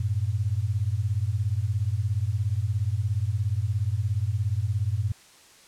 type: beating tone pair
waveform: sine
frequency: 94.6 / 111.6 Hz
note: F#2 / A2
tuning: +39 / +25 cents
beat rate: 17 Hz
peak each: -26 dBFS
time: 0-5.12 s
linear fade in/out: 5 ms
effects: white hiss -53 dBFS RMS until 5.67 s + low-pass 9000 Hz 12 dB/octave